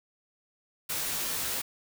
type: noise with comb filter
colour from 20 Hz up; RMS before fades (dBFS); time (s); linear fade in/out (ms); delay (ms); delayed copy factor
white; -32; 0.89-1.62; 10; 16; -0.75
effects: none